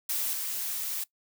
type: noise with level steps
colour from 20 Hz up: blue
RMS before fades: -30 / -33 dBFS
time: 0.09-1.04 s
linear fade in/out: 5 ms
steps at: 0.33 s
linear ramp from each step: 2 ms
effects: noise-tail reverb RT60 0.1 s tail -20 dB re dry